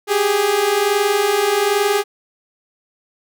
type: tone pair together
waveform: sawtooth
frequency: 392 / 413.2 Hz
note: G4 / G#4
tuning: 0 / -9 cents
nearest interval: minor second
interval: 91 cents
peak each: -16 / -12 dBFS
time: 0.07-2.04 s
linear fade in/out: 50 ms
effects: none